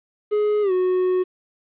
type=tone with pitch glide; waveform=triangle; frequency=419.6 to 367.4 Hz; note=G#4 to F#4; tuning=+18 to -12 cents; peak=-15 dBFS; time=0.31-1.24 s; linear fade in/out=20 ms; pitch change=-230 cents; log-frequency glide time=0.62-0.72 s; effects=resampled to 8000 Hz + 9-bit